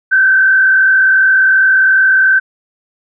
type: tone with frequency modulation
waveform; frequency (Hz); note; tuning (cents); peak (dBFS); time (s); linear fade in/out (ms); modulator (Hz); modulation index
sine; 1545; G6; -26; -6; 0.11-2.4; 20; 42.7; 0.82
effects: none